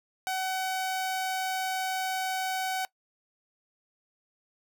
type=tone; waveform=sawtooth; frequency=754 Hz; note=F#5; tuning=32 cents sharp; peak=-25 dBFS; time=0.27-2.85 s; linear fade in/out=0 ms; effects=noise-tail reverb RT60 0.1 s tail -21 dB re dry